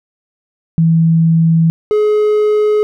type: tone pair in turn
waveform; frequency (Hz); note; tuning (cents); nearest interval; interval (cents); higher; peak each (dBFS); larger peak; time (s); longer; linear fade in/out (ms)
sine / triangle; 163.9 / 422.9; E3 / G#4; -10 / +31; octave + major third; 1641; second; -7; neither; 0.78-1.7 / 1.91-2.83; neither; 0
effects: none